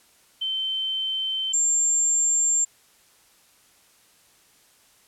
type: tone pair in turn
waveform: sine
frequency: 3092 / 7354 Hz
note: G7 / A#8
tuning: -24 / -24 cents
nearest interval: octave + minor third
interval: 1500 cents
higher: second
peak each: -24 / -18 dBFS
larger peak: second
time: 0.41-1.53 / 1.53-2.65 s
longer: neither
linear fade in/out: 10 ms
effects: white hiss -58 dBFS RMS until 5.07 s + low-pass 12000 Hz 12 dB/octave